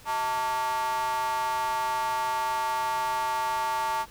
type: tone with high-pass filter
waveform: square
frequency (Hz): 127.6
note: C3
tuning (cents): -43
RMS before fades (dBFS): -28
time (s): 0.05-4.06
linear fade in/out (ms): 50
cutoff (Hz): 950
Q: 7
effects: pink hiss -51 dBFS RMS until 4.1 s